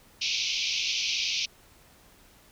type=band-pass noise; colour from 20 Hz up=pink; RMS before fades=-29 dBFS; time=0.21-1.46 s; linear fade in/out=10 ms; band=2300 to 6100 Hz; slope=96 dB/octave; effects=pink hiss -57 dBFS RMS until 2.51 s